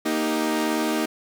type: chord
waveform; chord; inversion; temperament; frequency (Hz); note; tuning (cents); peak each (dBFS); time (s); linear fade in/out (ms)
sawtooth; Eb major; second; equal; 233.1 / 311.1 / 392; Bb3 / Eb4 / G4; 0 / 0 / 0; -23 / -20 / -26; 0.05-1.06; 10
effects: none